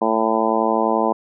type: harmonic tone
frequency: 111.6 Hz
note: A2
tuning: 25 cents sharp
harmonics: 2 / 3 / 4 / 5 / 6 / 7 / 8 / 9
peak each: -24 / -24 / -24 / -24 / -24 / -24 / -24 / -24 dBFS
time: 0.01-1.13 s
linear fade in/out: 10 ms
effects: none